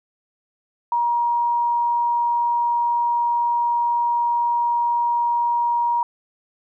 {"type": "tone", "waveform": "sine", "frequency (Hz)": 949, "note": "A#5", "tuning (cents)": 31, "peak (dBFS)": -17, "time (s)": [0.92, 6.03], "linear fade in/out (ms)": 2, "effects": []}